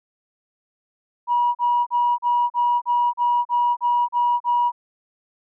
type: tone bursts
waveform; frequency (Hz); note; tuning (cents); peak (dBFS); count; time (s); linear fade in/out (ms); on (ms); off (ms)
sine; 964; B5; -42; -15; 11; 1.27-4.72; 50; 280; 37
effects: tanh soft clip ceiling -11 dBFS